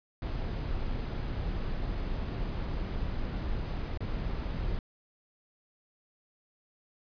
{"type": "noise with dropouts", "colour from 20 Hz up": "brown", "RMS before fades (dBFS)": -33, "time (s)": [0.22, 4.79], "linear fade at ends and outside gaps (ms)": 2, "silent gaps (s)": [3.975, 4.005], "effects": ["resampled to 11025 Hz"]}